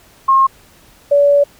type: tone pair in turn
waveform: sine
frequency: 1073 / 572 Hz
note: C6 / D5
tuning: +43 / -46 cents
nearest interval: major seventh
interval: 1089 cents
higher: first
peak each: -7 dBFS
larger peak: neither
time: 0.28-0.47 / 1.11-1.44 s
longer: second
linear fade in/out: 10 ms
effects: pink hiss -47 dBFS RMS until 1.59 s